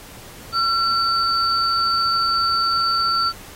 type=tone pair together; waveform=sine; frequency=1357 / 4564 Hz; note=E6 / C#8; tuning=+50 / +50 cents; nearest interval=octave + major sixth; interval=2100 cents; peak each=-18 / -21 dBFS; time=0.52-3.33 s; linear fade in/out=50 ms; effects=pink hiss -41 dBFS RMS until 3.55 s + AAC 48 kbps